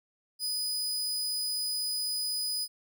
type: tone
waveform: sawtooth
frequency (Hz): 4978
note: D#8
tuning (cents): 0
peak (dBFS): -27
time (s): 0.39-2.68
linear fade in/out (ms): 50
effects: none